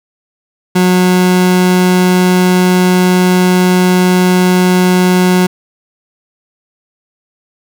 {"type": "tone", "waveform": "30% pulse", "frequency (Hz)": 182.1, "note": "F#3", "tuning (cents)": -27, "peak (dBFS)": -4, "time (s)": [0.75, 5.47], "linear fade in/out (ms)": 10, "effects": []}